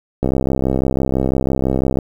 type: click train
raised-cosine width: 2 ms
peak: -4 dBFS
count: 117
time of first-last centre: 0.23-1.988 s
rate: 66 Hz
effects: 7-bit